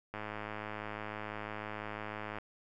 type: click train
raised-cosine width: 0.5 ms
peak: -25 dBFS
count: 239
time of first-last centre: 0.14-2.385 s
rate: 106 Hz
effects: none